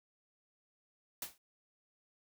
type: noise with exponential decay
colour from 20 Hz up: white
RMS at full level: -37 dBFS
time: 1.22-1.38 s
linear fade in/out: 2 ms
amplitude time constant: 34 ms
effects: none